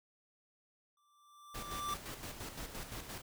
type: tone with exponential growth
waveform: square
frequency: 1174.7 Hz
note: D6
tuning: in tune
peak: -35 dBFS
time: 0.97-1.94 s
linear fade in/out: 2 ms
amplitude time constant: 210 ms
type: noise with tremolo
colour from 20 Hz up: pink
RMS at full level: -44 dBFS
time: 1.54-3.22 s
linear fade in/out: 10 ms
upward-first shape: square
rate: 5.8 Hz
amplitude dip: 50%
effects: none